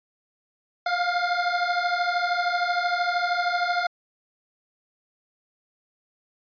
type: beating tone pair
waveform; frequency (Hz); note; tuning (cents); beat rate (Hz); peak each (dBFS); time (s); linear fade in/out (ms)
25% pulse; 698.5 / 711.5; F5 / F5; 0 / +32; 13; -22 / -21; 0.86-3.87; 5
effects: resampled to 11025 Hz